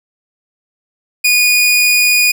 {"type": "tone", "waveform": "sawtooth", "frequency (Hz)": 2459, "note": "D#7", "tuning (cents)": -21, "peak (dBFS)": -5, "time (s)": [1.24, 2.32], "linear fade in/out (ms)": 10, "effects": []}